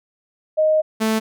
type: tone pair in turn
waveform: sine / sawtooth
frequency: 622.3 / 220 Hz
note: D#5 / A3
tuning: 0 / 0 cents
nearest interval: octave + tritone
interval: 1800 cents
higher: first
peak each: -13 dBFS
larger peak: neither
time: 0.57-0.82 / 1-1.2 s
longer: first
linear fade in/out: 20 ms
effects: none